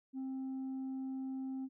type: tone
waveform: sine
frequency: 264.2 Hz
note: C4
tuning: 17 cents sharp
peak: -35 dBFS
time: 0.13-1.69 s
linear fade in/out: 50 ms
effects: tanh soft clip ceiling -37 dBFS